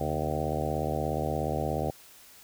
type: harmonic tone with a mistuned harmonic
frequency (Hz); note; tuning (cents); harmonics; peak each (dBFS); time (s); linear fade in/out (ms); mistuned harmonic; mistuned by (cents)
76.9; D#2; -20; 1 / 2 / 3 / 4 / 5 / 6 / 7 / 8 / 9 / 10; -36 / -34 / -38 / -38 / -38 / -37 / -36 / -37 / -37 / -36; 0-1.91; 5; 2; -110
effects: white hiss -53 dBFS RMS until 2.43 s